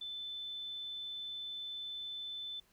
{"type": "tone", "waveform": "sine", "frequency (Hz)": 3520, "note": "A7", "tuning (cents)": 0, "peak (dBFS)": -40, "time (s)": [0.01, 2.6], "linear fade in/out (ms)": 5, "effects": ["pink hiss -70 dBFS RMS until 2.72 s"]}